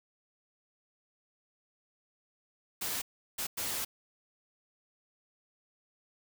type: noise bursts at uneven times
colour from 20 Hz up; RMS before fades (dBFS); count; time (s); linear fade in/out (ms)
white; -35; 3; 2.81-3.02 / 3.38-3.47 / 3.57-3.85; 10
effects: none